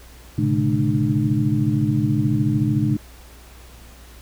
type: tone cluster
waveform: sine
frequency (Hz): 112.1 / 131.3 / 145.1 / 213.4 / 301.2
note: A2 / C3 / D3 / G#3 / D4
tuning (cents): +33 / +6 / -21 / +47 / +44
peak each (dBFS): -23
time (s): 0.38-2.97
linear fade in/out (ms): 5
effects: added 60 Hz sine -43 dBFS peak until 4.21 s + pink hiss -47 dBFS RMS until 4.21 s